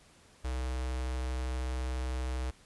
square tone with notch filter, 63.4 Hz, B1, 46 cents sharp, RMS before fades -34 dBFS, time 0.44-2.51 s, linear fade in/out 10 ms, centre 210 Hz, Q 1.6, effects pink hiss -60 dBFS RMS until 2.65 s + resampled to 24000 Hz

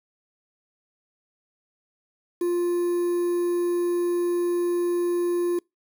triangle tone with quantisation, 350 Hz, F4, 4 cents sharp, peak -19 dBFS, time 2.41-5.59 s, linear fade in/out 5 ms, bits 7, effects noise-tail reverb RT60 0.2 s tail -26 dB re dry

